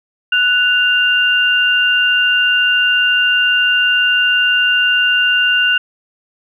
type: tone pair together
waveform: sine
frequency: 1480.1 / 2794 Hz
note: F#6 / F7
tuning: 0 / 0 cents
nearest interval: major seventh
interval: 1100 cents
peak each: -13 dBFS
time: 0.32-5.78 s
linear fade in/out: 5 ms
effects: none